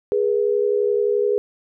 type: tone pair together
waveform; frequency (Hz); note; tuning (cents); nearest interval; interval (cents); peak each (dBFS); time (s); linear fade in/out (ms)
sine; 413.4 / 485; G#4 / B4; -8 / -31; minor third; 277; -18 / -21; 0.12-1.38; 0
effects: none